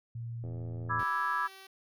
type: tone with pitch glide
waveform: sine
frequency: 116.54 to 113.75 Hz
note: A#2 to A#2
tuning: 0 to -42 cents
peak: -36 dBFS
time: 0.15-1.01 s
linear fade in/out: 5 ms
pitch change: -42 cents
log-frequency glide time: 0.48-0.72 s
type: click train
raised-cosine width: 2 ms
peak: -33 dBFS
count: 51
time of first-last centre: 0.44-1.029 s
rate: 84.9 Hz
type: chord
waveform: sine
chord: E dominant seventh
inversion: second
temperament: equal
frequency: 987.8 / 1174.7 / 1318.5 / 1661.2 Hz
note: B5 / D6 / E6 / G#6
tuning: 0 / 0 / 0 / 0 cents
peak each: -34 dBFS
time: 0.89-1.48 s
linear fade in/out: 20 ms
type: tone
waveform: 5% pulse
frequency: 384.6 Hz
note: G4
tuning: 33 cents flat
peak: -38 dBFS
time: 0.99-1.67 s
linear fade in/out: 5 ms
effects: none